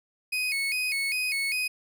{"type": "tone with vibrato", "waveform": "35% pulse", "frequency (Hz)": 2349, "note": "D7", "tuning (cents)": 0, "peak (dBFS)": -24, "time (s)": [0.32, 1.68], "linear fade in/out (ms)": 10, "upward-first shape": "square", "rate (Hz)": 2.5, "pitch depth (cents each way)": 110, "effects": []}